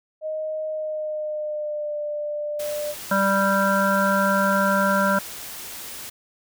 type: tone with pitch glide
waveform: sine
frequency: 623 to 593.8 Hz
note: D#5 to D5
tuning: +2 to +19 cents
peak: -25 dBFS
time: 0.21-2.95 s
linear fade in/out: 50 ms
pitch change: -83 cents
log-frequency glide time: 0.67-1.97 s
type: noise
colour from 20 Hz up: white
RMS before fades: -36 dBFS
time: 2.59-6.1 s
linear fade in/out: 10 ms
type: harmonic tone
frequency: 196.2 Hz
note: G3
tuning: 2 cents sharp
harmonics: 1 / 3 / 5 / 7 / 8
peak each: -23 / -23 / -25 / -23 / -26 dBFS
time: 3.11-5.19 s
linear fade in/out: 5 ms
effects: none